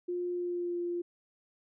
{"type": "tone with pitch glide", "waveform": "sine", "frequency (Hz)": [354.4, 348.3], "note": ["F4", "F4"], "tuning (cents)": [25, -5], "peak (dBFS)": -31, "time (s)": [0.08, 1.02], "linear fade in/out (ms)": 10, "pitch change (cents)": -30, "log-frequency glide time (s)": [0.32, 0.79], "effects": []}